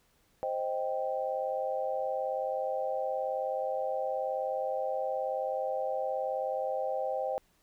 sine chord, C minor, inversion none, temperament equal, 523.3 / 622.3 / 784 Hz, C5 / Eb5 / G5, 0 / 0 / 0 cents, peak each -33 / -35 / -35 dBFS, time 0.43-7.38 s, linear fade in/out 0 ms, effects pink hiss -69 dBFS RMS until 7.62 s

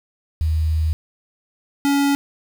sine / square tone pair in turn, 79 / 281.5 Hz, D#2 / C#4, +27 / +27 cents, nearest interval octave + minor seventh, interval 2200 cents, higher second, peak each -16 dBFS, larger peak neither, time 0.41-0.93 / 1.85-2.15 s, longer first, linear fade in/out 0 ms, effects 7-bit

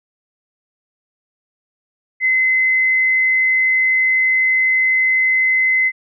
sine tone, 2048 Hz, C7, 38 cents flat, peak -12 dBFS, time 2.2-5.92 s, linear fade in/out 50 ms, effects none

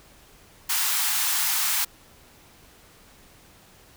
white high-pass noise, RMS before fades -24 dBFS, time 0.69-1.85 s, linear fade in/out 10 ms, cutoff 790 Hz, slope 48 dB/octave, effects pink hiss -53 dBFS RMS until 3.96 s

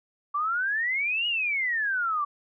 sine exponential two-way sweep, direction up then down, 1141 to 2919 to 1141 Hz, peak -24 dBFS, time 0.34-2.25 s, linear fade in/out 10 ms, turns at 1.27 s, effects none

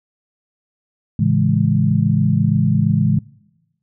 sine chord, A major seventh, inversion none, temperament equal, 110 / 138.59 / 164.81 / 207.7 Hz, A2 / C#3 / E3 / G#3, 0 / 0 / 0 / 0 cents, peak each -18 dBFS, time 1.19-3.19 s, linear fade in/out 5 ms, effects noise-tail reverb RT60 1.0 s tail -23 dB re dry

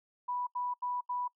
sine tone bursts, 985 Hz, B5, 5 cents flat, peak -32 dBFS, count 4, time 0.28-1.28 s, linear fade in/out 10 ms, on 190 ms, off 80 ms, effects noise-tail reverb RT60 0.1 s tail -23 dB re dry

